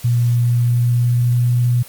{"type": "tone with pitch glide", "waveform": "sine", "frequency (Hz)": [120, 121.82], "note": ["B2", "B2"], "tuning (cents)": [-49, -23], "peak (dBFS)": -12, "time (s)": [0.04, 1.83], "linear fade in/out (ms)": 10, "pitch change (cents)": 26, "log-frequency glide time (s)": [0.39, 1.53], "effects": ["white hiss -39 dBFS RMS until 1.88 s", "Opus 48 kbps"]}